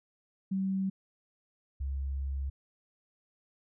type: tone pair in turn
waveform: sine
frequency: 191.9 / 68.24 Hz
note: G3 / C#2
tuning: -37 / -27 cents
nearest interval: octave + tritone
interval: 1790 cents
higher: first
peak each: -28 / -31 dBFS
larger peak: first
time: 0.51-0.9 / 1.8-2.5 s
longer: second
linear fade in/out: 10 ms
effects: none